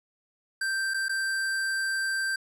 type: tone with dropouts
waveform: square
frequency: 1568 Hz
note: G6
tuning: in tune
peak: -27 dBFS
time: 0.61-2.36 s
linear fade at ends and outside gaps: 5 ms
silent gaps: 0.938-0.942 / 1.084-1.093 s
effects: low-pass 12000 Hz 12 dB/octave